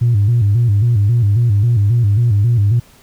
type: tone with vibrato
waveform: sine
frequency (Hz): 110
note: A2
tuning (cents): 0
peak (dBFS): -8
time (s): 0.01-2.8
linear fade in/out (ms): 10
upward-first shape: square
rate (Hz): 3.7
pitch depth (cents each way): 140
effects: tanh soft clip ceiling -6 dBFS + pink hiss -47 dBFS RMS until 3.02 s